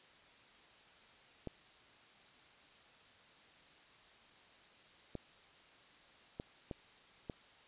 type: clicks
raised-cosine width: 2 ms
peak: -28 dBFS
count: 5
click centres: 1.473 / 5.153 / 6.399 / 6.712 / 7.298 s
effects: white hiss -62 dBFS RMS until 7.67 s + resampled to 8000 Hz